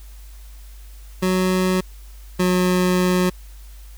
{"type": "tone pair in turn", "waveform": "25% pulse", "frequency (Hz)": [185, 181.72], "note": ["F#3", "F#3"], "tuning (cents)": [0, -31], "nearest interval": "unison", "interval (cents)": 31, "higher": "first", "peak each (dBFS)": [-13, -12], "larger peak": "second", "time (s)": [[1.22, 1.81], [2.39, 3.3]], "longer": "second", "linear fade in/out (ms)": 10, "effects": ["added 50 Hz sine -37 dBFS peak until 3.97 s", "white hiss -51 dBFS RMS until 3.97 s"]}